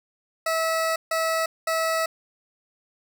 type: tone bursts at uneven times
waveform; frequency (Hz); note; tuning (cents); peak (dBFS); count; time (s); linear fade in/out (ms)
20% pulse; 649; E5; -27; -17; 3; 0.46-0.96 / 1.11-1.46 / 1.67-2.06; 5
effects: none